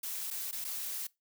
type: noise with dropouts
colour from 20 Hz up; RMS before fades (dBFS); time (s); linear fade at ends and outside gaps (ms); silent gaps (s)
blue; -38; 0.03-1.07; 5; 0.304-0.309 / 0.513-0.526 / 0.644-0.648
effects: noise-tail reverb RT60 0.2 s tail -22 dB re dry